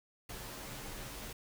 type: noise with comb filter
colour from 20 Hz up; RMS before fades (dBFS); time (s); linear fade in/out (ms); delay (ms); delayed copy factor
pink; -45; 0.29-1.33; 5; 12; -0.85
effects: none